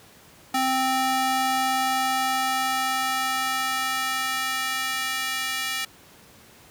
square tone with high-pass filter sweep, 261.6 Hz, C4, in tune, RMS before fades -25 dBFS, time 0.54-5.85 s, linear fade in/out 5 ms, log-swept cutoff 540 to 2100 Hz, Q 1.2, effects pink hiss -51 dBFS RMS until 6.7 s + high-pass 80 Hz 12 dB/octave

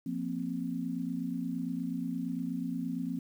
sine chord, F suspended fourth, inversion none, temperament equal, 174.61 / 233.1 / 261.6 Hz, F3 / Bb3 / C4, 0 / 0 / 0 cents, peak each -37 / -37 / -35 dBFS, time 0.06-3.19 s, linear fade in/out 5 ms, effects 10-bit

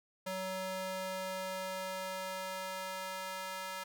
square tone with high-pass filter sweep, 188 Hz, F#3, 28 cents sharp, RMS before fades -40 dBFS, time 0.26-3.84 s, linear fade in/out 10 ms, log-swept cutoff 420 to 960 Hz, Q 1.1, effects none

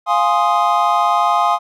triangle chord, F minor seventh, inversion none, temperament equal, 698.5 / 830.6 / 1046.5 / 1244.5 Hz, F5 / Ab5 / C6 / Eb6, 0 / 0 / 0 / 0 cents, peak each -16 dBFS, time 0.06-1.59 s, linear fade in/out 50 ms, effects none

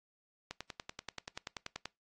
click train, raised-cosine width 0.2 ms, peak -23 dBFS, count 15, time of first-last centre 0.51-1.856 s, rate 10.4 Hz, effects noise-tail reverb RT60 0.2 s tail -22 dB re dry + AAC 32 kbps

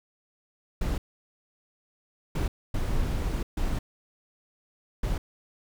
brown noise bursts at uneven times, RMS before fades -27 dBFS, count 5, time 0.81-0.98 / 2.35-2.48 / 2.74-3.43 / 3.57-3.79 / 5.03-5.18 s, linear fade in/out 5 ms, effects none

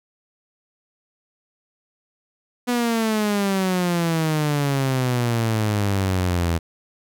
sawtooth exponential sweep, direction down, 246.9 to 82.41 Hz, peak -15 dBFS, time 2.67-6.59 s, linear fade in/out 20 ms, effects none

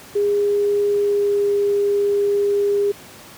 sine tone with pitch glide, 408.7 to 405.6 Hz, G#4 to G#4, -28 to -41 cents, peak -15 dBFS, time 0.15-2.92 s, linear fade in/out 10 ms, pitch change -13 cents, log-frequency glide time 0.9-1.52 s, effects pink hiss -41 dBFS RMS until 3.37 s + high-pass 100 Hz 12 dB/octave

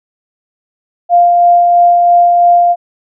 sine tone with tremolo, 698.5 Hz, F5, in tune, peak -3 dBFS, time 1.09-2.76 s, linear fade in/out 50 ms, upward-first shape sine, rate 3 Hz, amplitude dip 25%, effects none

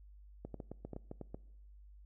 clicks, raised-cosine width 2 ms, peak -30 dBFS, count 10, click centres 0.45 / 0.543 / 0.602 / 0.716 / 0.85 / 0.933 / 0.964 / 1.114 / 1.213 / 1.345 s, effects noise-tail reverb RT60 0.9 s tail -22 dB re dry + added 50 Hz sine -54 dBFS peak until 2.05 s

